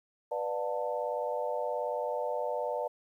sine chord, B half-diminished seventh, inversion none, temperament just, 493.9 / 592.7 / 711.2 / 889 Hz, B4 / D5 / F5 / A5, 0 / +16 / +31 / +18 cents, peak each -35 / -34 / -39 / -37 dBFS, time 0.31-2.88 s, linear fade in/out 10 ms, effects 11-bit

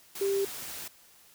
sine tone in noise, 394.5 Hz, G4, 11 cents sharp, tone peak -25 dBFS, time 0.21-0.45 s, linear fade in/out 5 ms, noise white, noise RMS -40 dBFS, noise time 0.15-0.88 s, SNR +12 dB, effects white hiss -58 dBFS RMS until 1.34 s

